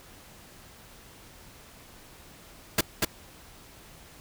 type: noise with echo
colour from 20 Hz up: pink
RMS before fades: -22 dBFS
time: 2.78-2.81 s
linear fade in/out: 5 ms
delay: 240 ms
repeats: 1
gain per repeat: -2 dB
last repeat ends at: 3.05 s
effects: pink hiss -51 dBFS RMS until 4.2 s